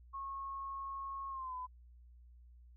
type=tone with pitch glide; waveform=sine; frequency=1092 to 1007.2 Hz; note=C#6 to B5; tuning=-26 to +34 cents; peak=-40 dBFS; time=0.13-1.67 s; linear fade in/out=20 ms; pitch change=-140 cents; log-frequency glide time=1.29-1.55 s; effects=added 60 Hz sine -56 dBFS peak until 2.76 s